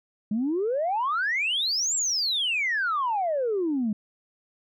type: exponential two-way sweep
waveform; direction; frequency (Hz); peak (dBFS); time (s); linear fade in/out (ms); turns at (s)
sine; up then down; 202.1 to 7680 to 202.1; -22; 0.31-3.93; 5; 1.95
effects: tanh soft clip ceiling -19 dBFS